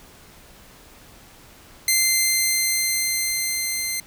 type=tone with level ramp; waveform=10% pulse; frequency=2081 Hz; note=C7; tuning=10 cents flat; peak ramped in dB=-7 to -15 dBFS; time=1.88-4 s; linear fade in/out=2 ms; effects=pink hiss -48 dBFS RMS until 4.06 s